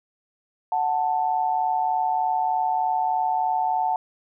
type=tone pair together; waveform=sine; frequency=740 / 883.3 Hz; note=F#5 / A5; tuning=0 / +6 cents; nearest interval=minor third; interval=306 cents; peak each=-23 dBFS; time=0.72-3.96 s; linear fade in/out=2 ms; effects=none